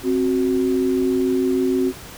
sine tone pair together, 263.6 / 370 Hz, C4 / F#4, +13 / 0 cents, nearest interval tritone, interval 587 cents, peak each -19 dBFS, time 0.03-1.93 s, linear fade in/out 50 ms, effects pink hiss -38 dBFS RMS until 2.17 s

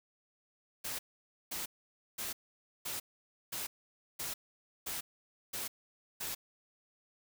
white noise bursts, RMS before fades -39 dBFS, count 9, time 0.84-6.35 s, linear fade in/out 10 ms, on 150 ms, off 520 ms, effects none

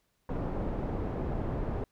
pink low-pass noise, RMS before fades -33 dBFS, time 0.29-1.84 s, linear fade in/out 2 ms, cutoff 690 Hz, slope 12 dB/octave, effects pink hiss -75 dBFS RMS until 1.91 s

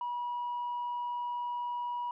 sine tone, 968 Hz, B5, 35 cents flat, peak -31 dBFS, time 0.01-2.11 s, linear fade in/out 2 ms, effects tanh soft clip ceiling -30 dBFS

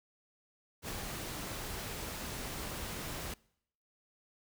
pink noise with ADSR envelope, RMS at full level -39 dBFS, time 0.82-3.34 s, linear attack 62 ms, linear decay 45 ms, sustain -2 dB, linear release 4 ms, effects noise-tail reverb RT60 0.7 s tail -24 dB re dry

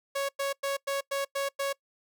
sawtooth tone bursts, 554.4 Hz, C#5, in tune, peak -24 dBFS, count 7, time 0.15-1.73 s, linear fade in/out 10 ms, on 140 ms, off 100 ms, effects noise-tail reverb RT60 0.1 s tail -23 dB re dry

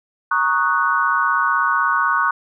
sine chord, D# minor seventh, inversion second, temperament equal, 932.3 / 1108.7 / 1244.5 / 1480 Hz, A#5 / C#6 / D#6 / F#6, 0 / 0 / 0 / 0 cents, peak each -24 / -19 / -22 / -19 dBFS, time 0.31-2.31 s, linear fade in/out 5 ms, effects none

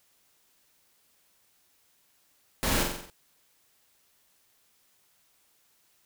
pink noise with echo, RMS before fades -28 dBFS, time 2.63-2.83 s, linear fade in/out 0 ms, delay 45 ms, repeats 6, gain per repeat -4 dB, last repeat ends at 3.1 s, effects white hiss -67 dBFS RMS until 6.05 s

